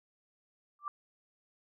sine tone with exponential growth, 1174.7 Hz, D6, in tune, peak -30 dBFS, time 0.79-0.88 s, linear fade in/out 1 ms, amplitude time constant 19 ms, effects none

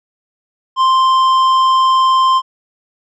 sine tone with tanh clipping, 1046.5 Hz, C6, in tune, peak -10 dBFS, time 0.76-2.42 s, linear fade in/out 50 ms, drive 9 dB, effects none

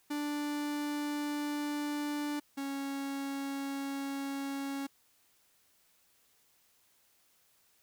45% pulse tone pair in turn, 293.7 / 276 Hz, D4 / C#4, 0 / -7 cents, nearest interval minor second, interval 107 cents, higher first, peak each -33 / -35 dBFS, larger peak first, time 0.1-2.4 / 2.57-4.87 s, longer neither, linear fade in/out 10 ms, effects white hiss -69 dBFS RMS until 7.82 s

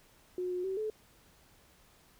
sine tone with pitch steps, 362.8 / 360.6 / 381.8 / 431.9 Hz, F#4 / F#4 / G4 / A4, -34 / -45 / -46 / -32 cents, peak -32 dBFS, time 0.38-0.9 s, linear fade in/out 2 ms, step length 130 ms, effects pink hiss -63 dBFS RMS until 2.19 s

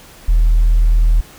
sine tone, 40 Hz, D#1, 49 cents sharp, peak -6 dBFS, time 0.28-1.21 s, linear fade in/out 10 ms, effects tanh soft clip ceiling -6 dBFS + pink hiss -41 dBFS RMS until 1.38 s

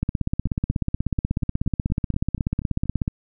two click trains, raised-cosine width 5 ms, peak -9 / -20 dBFS, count 51 / 11, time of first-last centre 0.03-3.079 / 0.47-2.857 s, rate 16.4 / 4.19 Hz, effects none

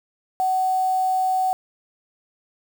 sine tone with quantisation, 750 Hz, F#5, 23 cents sharp, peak -18 dBFS, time 0.4-1.53 s, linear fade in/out 0 ms, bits 6, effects none

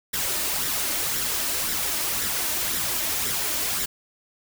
white noise with flanger, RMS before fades -26 dBFS, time 0.13-3.86 s, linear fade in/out 10 ms, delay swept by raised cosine 0.54 to 3.34 ms, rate 1.9 Hz, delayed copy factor +0.5, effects none

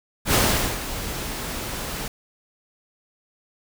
pink noise with ADSR envelope, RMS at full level -17 dBFS, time 0.25-2.08 s, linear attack 88 ms, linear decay 440 ms, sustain -13 dB, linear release 3 ms, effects none

